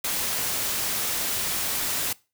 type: noise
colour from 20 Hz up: white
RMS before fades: -27 dBFS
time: 0.04-2.13 s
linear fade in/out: 5 ms
effects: noise-tail reverb RT60 0.3 s tail -22 dB re dry